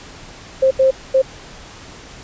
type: tone bursts at uneven times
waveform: sine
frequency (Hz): 529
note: C5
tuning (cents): +19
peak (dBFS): -9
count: 3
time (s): 0.62-0.71 / 0.79-0.91 / 1.14-1.22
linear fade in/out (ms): 10
effects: pink hiss -38 dBFS RMS until 2.23 s + resampled to 16000 Hz